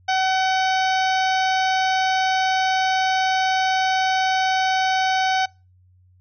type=harmonic tone; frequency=756 Hz; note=F#5; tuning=37 cents sharp; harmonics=1 / 2 / 3 / 4 / 5 / 6 / 7 / 8; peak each=-19 / -25 / -29 / -31 / -33 / -35 / -36 / -37 dBFS; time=0.08-5.46 s; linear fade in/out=10 ms; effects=noise-tail reverb RT60 0.3 s tail -26 dB re dry + added 91 Hz sine -52 dBFS peak until 6.2 s